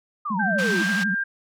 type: exponential sweep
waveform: sine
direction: down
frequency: 1244.5 to 311.1 Hz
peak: -25 dBFS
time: 0.25-0.83 s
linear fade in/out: 10 ms
type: tone with vibrato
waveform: sine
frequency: 197.8 Hz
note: G3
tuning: 16 cents sharp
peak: -24 dBFS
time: 0.3-1.15 s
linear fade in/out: 10 ms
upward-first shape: sine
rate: 12 Hz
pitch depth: 170 cents each way
type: tone with pitch glide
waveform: sine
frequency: 1568 to 1594.5 Hz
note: G6 to G6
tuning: 0 to +29 cents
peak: -22 dBFS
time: 0.39-1.24 s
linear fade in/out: 10 ms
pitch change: +29 cents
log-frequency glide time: 0.72-0.89 s
type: band-pass noise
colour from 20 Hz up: pink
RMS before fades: -32 dBFS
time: 0.58-1.04 s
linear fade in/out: 10 ms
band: 1200 to 5500 Hz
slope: 12 dB/octave
effects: none